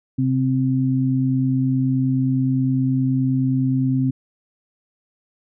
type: tone pair together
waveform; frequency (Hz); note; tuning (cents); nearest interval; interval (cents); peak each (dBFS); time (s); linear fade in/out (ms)
sine; 131.98 / 261.6; C3 / C4; +15 / 0; octave; 1185; -19; 0.18-4.11; 10
effects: none